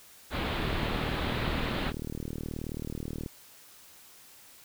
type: low-pass noise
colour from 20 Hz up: pink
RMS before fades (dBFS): -32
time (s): 0.3-1.93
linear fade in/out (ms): 50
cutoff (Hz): 4100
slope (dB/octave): 48
type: click train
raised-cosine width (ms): 3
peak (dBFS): -23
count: 104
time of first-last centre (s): 0.6-3.261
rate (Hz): 38.7
effects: white hiss -54 dBFS RMS until 4.64 s